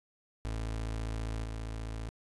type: tone with level steps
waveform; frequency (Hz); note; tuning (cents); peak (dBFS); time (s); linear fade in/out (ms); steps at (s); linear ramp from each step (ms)
30% pulse; 55; A1; 0; -31 / -34; 0.45-2.09; 0; 1.43; 20
effects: resampled to 24000 Hz